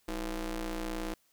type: ring-modulated tone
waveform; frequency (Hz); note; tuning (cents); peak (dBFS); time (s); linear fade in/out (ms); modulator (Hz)
sawtooth; 174.61; F3; 0; -27; 0.08-1.14; 5; 145
effects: white hiss -70 dBFS RMS until 1.32 s